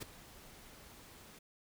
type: noise with ADSR envelope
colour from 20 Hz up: pink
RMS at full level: -40 dBFS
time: 0-1.39 s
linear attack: 21 ms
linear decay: 12 ms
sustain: -16 dB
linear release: 7 ms
effects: none